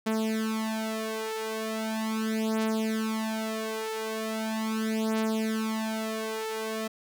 sawtooth beating tone pair, 220 / 220.39 Hz, A3 / A3, 0 / +3 cents, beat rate 0.39 Hz, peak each -27 dBFS, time 0.06-6.88 s, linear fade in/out 10 ms, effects none

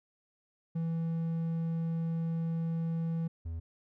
triangle tone pair in turn, 164.81 / 82.41 Hz, E3 / E2, 0 / 0 cents, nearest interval octave, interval 1200 cents, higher first, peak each -28 / -33 dBFS, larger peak first, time 0.75-3.28 / 3.45-3.6 s, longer first, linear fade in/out 10 ms, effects none

